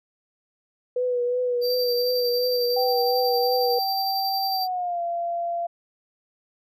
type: tone with vibrato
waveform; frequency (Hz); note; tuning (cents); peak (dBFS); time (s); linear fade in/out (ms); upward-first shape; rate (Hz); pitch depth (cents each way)
sine; 492.6; B4; -5; -21; 0.96-3.79; 5; triangle; 2.8; 35
type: tone with tremolo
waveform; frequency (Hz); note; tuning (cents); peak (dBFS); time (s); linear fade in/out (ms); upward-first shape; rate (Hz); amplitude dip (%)
square; 4680; D8; -7; -26; 1.61-4.68; 50; square; 11; 25
type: tone with pitch glide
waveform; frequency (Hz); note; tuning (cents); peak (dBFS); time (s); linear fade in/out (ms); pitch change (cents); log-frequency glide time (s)
sine; 775 to 686.5; G5 to F5; -20 to -30; -24; 2.76-5.67; 10; -210; 4.48-5.01
effects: none